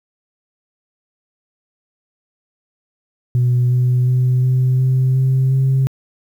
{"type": "tone with pitch steps", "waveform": "sine", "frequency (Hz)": [123.47, 125.05, 126.65, 128.27, 129.91, 131.57, 133.25], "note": ["B2", "B2", "B2", "C3", "C3", "C3", "C3"], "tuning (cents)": [0, 22, 44, -34, -12, 10, 32], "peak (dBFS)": -10, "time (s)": [3.35, 5.87], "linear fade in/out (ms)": 0, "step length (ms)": 360, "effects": ["tanh soft clip ceiling -9 dBFS", "8-bit"]}